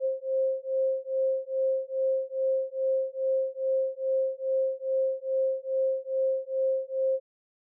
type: beating tone pair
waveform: sine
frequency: 528 / 530.4 Hz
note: C5 / C5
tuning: +16 / +23 cents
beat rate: 2.4 Hz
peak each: -28 dBFS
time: 0-7.2 s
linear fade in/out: 50 ms
effects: none